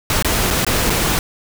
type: noise with dropouts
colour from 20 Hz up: pink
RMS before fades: -17 dBFS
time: 0.1-1.19 s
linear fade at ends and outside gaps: 1 ms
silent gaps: 0.225-0.246 / 0.504-0.508 / 0.648-0.666 / 0.898-0.902 s
effects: none